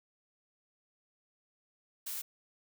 blue noise, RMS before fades -39 dBFS, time 2.06-2.22 s, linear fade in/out 10 ms, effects none

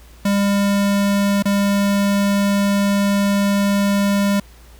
square tone with dropouts, 200.6 Hz, G3, 40 cents sharp, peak -15 dBFS, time 0.25-4.4 s, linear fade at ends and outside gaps 5 ms, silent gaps 1.425-1.454 s, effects added 58 Hz sine -42 dBFS peak until 4.79 s + pink hiss -49 dBFS RMS until 4.79 s

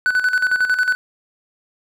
triangle tone with tremolo, 1497 Hz, F#6, 20 cents sharp, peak -11 dBFS, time 0.06-0.95 s, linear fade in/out 0 ms, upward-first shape square, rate 11 Hz, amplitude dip 65%, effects none

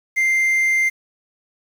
triangle tone with quantisation, 2093 Hz, C7, in tune, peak -13 dBFS, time 0.16-0.9 s, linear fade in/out 20 ms, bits 7, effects none

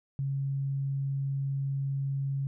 sine tone, 137.5 Hz, C#3, 14 cents flat, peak -28 dBFS, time 0.19-2.47 s, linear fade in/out 0 ms, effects none

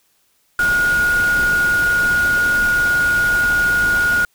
sine tone in noise, 1439 Hz, F#6, 49 cents flat, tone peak -13 dBFS, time 0.59-4.25 s, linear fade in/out 2 ms, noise pink, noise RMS -27 dBFS, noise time 0.59-4.25 s, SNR +11 dB, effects white hiss -61 dBFS RMS until 4.34 s

